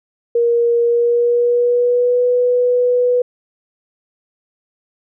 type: tone with pitch glide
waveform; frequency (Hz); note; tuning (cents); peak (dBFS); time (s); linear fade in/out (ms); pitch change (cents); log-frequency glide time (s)
sine; 471.3 to 492.7; A#4 to B4; +19 to -4; -11; 0.35-3.22; 5; +77; 0.82-2.23
effects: none